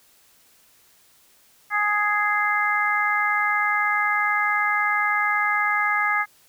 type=harmonic tone; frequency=416.1 Hz; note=G#4; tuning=3 cents sharp; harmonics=2 / 3 / 4 / 5; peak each=-27 / -24 / -24 / -24 dBFS; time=1.7-6.26 s; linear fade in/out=50 ms; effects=white hiss -57 dBFS RMS until 6.48 s